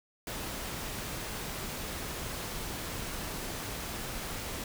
pink noise, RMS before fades -38 dBFS, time 0.27-4.64 s, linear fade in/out 2 ms, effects none

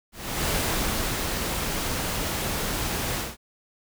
pink noise with ADSR envelope, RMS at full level -25 dBFS, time 0.12-3.37 s, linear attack 360 ms, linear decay 780 ms, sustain -3 dB, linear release 190 ms, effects none

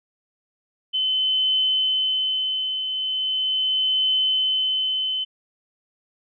sine tone with tremolo, 3048 Hz, G7, 49 cents flat, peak -17 dBFS, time 0.93-5.25 s, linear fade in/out 20 ms, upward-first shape triangle, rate 0.39 Hz, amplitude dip 55%, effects none

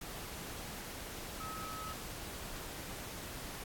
sine tone in noise, 1285 Hz, E6, 45 cents flat, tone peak -43 dBFS, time 1.4-1.93 s, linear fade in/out 5 ms, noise pink, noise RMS -45 dBFS, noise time 0.01-3.64 s, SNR -1 dB, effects AAC 64 kbps

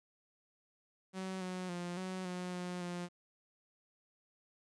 sawtooth tone with pitch steps, 188.5 / 183.5 / 175.6 / 186.3 / 180.4 / 179.1 / 176.1 Hz, F#3 / F#3 / F3 / F#3 / F#3 / F3 / F3, +32 / -14 / +10 / +12 / -44 / +44 / +15 cents, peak -35 dBFS, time 1.13-3.09 s, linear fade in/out 50 ms, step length 280 ms, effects resampled to 22050 Hz + 12-bit

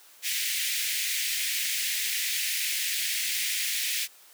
pink high-pass noise, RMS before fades -29 dBFS, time 0.22-4.08 s, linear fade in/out 50 ms, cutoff 1900 Hz, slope 48 dB/octave, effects white hiss -54 dBFS RMS until 4.33 s + high-pass 400 Hz 12 dB/octave

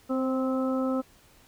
harmonic tone with a mistuned harmonic, 260.5 Hz, C4, 7 cents flat, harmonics 1 / 2 / 3 / 4 / 5, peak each -26 / -30 / -41 / -43 / -36 dBFS, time 0.09-1.02 s, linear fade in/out 20 ms, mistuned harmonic 2, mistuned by +16 cents, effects pink hiss -58 dBFS RMS until 1.47 s

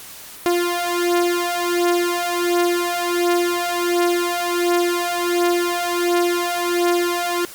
sawtooth beating tone pair, 348.7 / 350.1 Hz, F4 / F4, -3 / +4 cents, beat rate 1.4 Hz, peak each -17 / -16 dBFS, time 0.46-7.45 s, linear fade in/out 0 ms, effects white hiss -38 dBFS RMS until 7.54 s + Opus 48 kbps

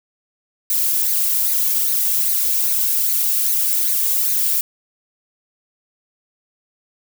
violet noise with flanger, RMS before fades -18 dBFS, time 0.7-4.61 s, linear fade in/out 2 ms, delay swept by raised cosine 0.46 to 1.86 ms, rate 2.5 Hz, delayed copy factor +0.6, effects none

